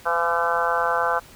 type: harmonic tone with a mistuned harmonic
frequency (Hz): 169.3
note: E3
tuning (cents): +46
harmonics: 3 / 4 / 5 / 6 / 7 / 8 / 9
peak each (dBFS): -27 / -27 / -27 / -27 / -27 / -27 / -27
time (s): 0.05-1.2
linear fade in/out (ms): 20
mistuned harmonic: 4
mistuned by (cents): +16
effects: pink hiss -47 dBFS RMS until 1.35 s